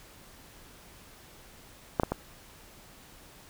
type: clicks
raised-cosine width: 1 ms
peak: -9 / -11 / -14 dBFS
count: 3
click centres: 1.998 / 2.034 / 2.12 s
effects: pink hiss -53 dBFS RMS until 3.49 s